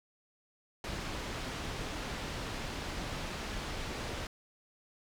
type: low-pass noise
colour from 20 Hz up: pink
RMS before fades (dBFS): -39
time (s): 0.84-4.27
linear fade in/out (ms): 2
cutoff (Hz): 5300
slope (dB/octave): 12
effects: none